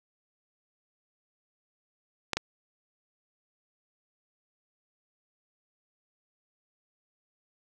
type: clicks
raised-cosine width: 0.2 ms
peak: -10 dBFS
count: 2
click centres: 2.333 / 2.37 s
effects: none